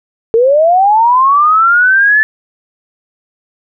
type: linear sweep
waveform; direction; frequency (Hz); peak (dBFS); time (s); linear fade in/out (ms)
sine; up; 440 to 1755; -5; 0.34-2.23; 0
effects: none